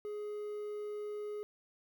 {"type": "tone with quantisation", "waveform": "triangle", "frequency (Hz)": 418.4, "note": "G#4", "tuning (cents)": 13, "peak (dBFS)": -36, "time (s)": [0.05, 1.43], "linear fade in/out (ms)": 0, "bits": 11, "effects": []}